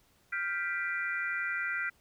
sine chord, G dominant seventh, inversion third, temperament equal with one note detuned, 1396.9 / 1568 / 1975.5 / 2379 Hz, F6 / G6 / B6 / D7, 0 / 0 / 0 / +22 cents, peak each -35 / -37 / -35 / -40 dBFS, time 0.32-1.9 s, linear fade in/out 10 ms, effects pink hiss -67 dBFS RMS until 2 s

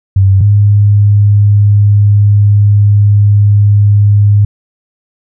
sine tone pair in turn, 97 / 102.77 Hz, G2 / G#2, -18 / -18 cents, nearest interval minor second, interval 100 cents, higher second, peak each -3 dBFS, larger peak neither, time 0.16-0.41 / 0.41-4.45 s, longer second, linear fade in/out 5 ms, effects none

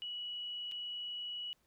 sine tone with dropouts, 2932 Hz, F#7, 16 cents flat, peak -39 dBFS, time 0.02-1.53 s, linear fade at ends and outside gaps 0 ms, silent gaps 0.714-0.72 s, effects pink hiss -75 dBFS RMS until 1.66 s

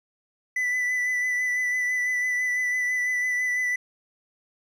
triangle tone with vibrato, 1989 Hz, B6, 12 cents sharp, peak -21 dBFS, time 0.56-3.76 s, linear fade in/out 5 ms, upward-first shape sine, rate 6 Hz, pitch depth 19 cents each way, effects none

